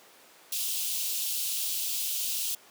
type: high-pass noise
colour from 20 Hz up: white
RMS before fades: -31 dBFS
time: 0.52-2.55 s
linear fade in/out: 5 ms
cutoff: 2700 Hz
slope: 48 dB/octave
effects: pink hiss -54 dBFS RMS until 2.7 s + high-pass 400 Hz 12 dB/octave